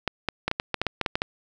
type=clicks; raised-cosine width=0.3 ms; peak=-8 dBFS; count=12; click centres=0.077 / 0.287 / 0.48 / 0.514 / 0.599 / 0.743 / 0.816 / 0.867 / 1.013 / 1.062 / 1.155 / 1.219 s; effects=none